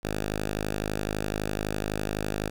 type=tone; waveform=5% pulse; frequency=51.91 Hz; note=G#1; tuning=in tune; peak=-17 dBFS; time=0.03-2.5 s; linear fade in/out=10 ms; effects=none